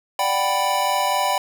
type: chord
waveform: square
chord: G major seventh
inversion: second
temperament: equal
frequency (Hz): 587.3 / 740 / 784 / 987.8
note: D5 / F#5 / G5 / B5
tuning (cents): 0 / 0 / 0 / 0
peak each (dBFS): -27 / -27 / -24 / -23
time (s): 0.19-1.38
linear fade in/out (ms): 2
effects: none